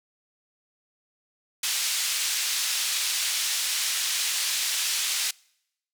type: band-pass noise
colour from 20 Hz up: pink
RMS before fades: -27 dBFS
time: 1.63-5.31 s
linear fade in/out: 5 ms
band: 3100 to 10000 Hz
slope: 12 dB/octave
effects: noise-tail reverb RT60 0.8 s tail -26 dB re dry